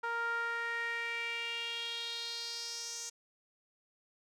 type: tone with band-pass filter sweep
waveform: sawtooth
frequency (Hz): 466.2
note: A#4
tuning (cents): 0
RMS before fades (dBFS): -38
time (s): 0.03-3.1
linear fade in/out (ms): 10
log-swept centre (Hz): 1200 to 6500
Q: 4.2
effects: none